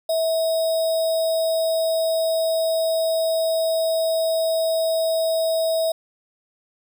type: tone with sample-and-hold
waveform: sine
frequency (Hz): 650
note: E5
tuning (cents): -24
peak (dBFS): -18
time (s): 0.09-5.92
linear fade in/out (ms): 5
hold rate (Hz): 4410
effects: none